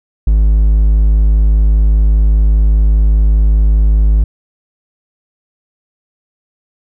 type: tone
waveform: triangle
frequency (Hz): 52.5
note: G#1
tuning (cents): +19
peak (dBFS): -4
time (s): 0.27-4.24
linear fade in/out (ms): 5
effects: none